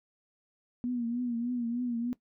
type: tone with vibrato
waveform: sine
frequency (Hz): 240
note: B3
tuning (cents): -49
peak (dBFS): -29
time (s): 0.84-2.13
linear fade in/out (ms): 0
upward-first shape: triangle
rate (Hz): 3.3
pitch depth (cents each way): 77
effects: noise-tail reverb RT60 0.1 s tail -17 dB re dry